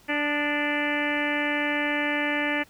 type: harmonic tone with a mistuned harmonic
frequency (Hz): 293.1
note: D4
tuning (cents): -3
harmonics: 1 / 2 / 3 / 4 / 5 / 6 / 7 / 8 / 9 / 10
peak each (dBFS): -29 / -32 / -34 / -39 / -38 / -29 / -32 / -32 / -38 / -38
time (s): 0.08-2.64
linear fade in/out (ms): 20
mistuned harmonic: 4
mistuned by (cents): +43
effects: pink hiss -56 dBFS RMS until 2.69 s